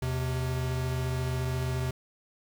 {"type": "tone pair together", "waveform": "square", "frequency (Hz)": [80, 128.56], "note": ["D#2", "C3"], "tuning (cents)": [49, -30], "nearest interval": "minor sixth", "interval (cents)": 821, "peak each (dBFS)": [-34, -30], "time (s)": [0.02, 1.91], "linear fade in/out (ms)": 5, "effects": ["9-bit"]}